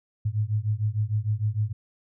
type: beating tone pair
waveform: sine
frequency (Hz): 103.4 / 110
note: G#2 / A2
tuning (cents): -7 / 0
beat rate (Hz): 6.6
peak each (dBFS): -26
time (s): 0.25-1.73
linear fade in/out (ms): 10
effects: none